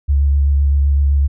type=tone with vibrato; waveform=sine; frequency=70.5 Hz; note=C#2; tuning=30 cents sharp; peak=-10 dBFS; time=0.08-1.28 s; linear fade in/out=20 ms; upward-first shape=sine; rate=7.8 Hz; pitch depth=22 cents each way; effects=none